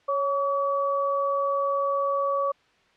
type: tone pair together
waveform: sine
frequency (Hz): 554.4 / 1138.7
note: C#5 / C#6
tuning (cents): 0 / +46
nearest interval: octave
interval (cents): 1246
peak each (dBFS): -25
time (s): 0.08-2.52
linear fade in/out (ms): 10
effects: white hiss -61 dBFS RMS until 2.96 s + low-pass 3000 Hz 12 dB/octave